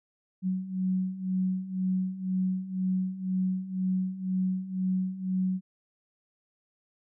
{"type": "beating tone pair", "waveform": "sine", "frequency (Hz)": [185, 187], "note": ["F#3", "F#3"], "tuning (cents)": [0, 19], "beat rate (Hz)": 2, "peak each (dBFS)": [-32, -28], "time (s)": [0.42, 5.61], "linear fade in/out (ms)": 50, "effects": []}